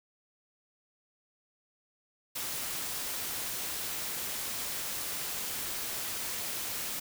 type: noise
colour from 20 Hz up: white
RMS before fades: -36 dBFS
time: 2.35-7 s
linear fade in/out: 10 ms
effects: none